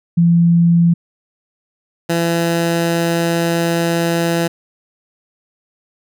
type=tone pair in turn; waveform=sine / 15% pulse; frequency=170 / 168.44 Hz; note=F3 / E3; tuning=-46 / +38 cents; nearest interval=unison; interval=16 cents; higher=first; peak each=-8 dBFS; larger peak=neither; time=0.17-0.94 / 2.09-4.48 s; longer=second; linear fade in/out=10 ms; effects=none